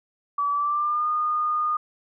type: tone with pitch glide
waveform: sine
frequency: 1148 to 1223.3 Hz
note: D6 to D#6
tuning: -40 to -30 cents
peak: -21 dBFS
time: 0.38-1.77 s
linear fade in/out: 5 ms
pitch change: +110 cents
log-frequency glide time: 0.51-1.08 s
effects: none